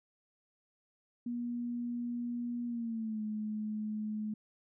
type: tone with pitch glide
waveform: sine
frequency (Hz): 240 to 213.8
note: B3 to A3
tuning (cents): -49 to -49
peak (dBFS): -34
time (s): 1.26-4.34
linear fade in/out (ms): 5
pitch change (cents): -200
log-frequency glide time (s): 2.66-3.22
effects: none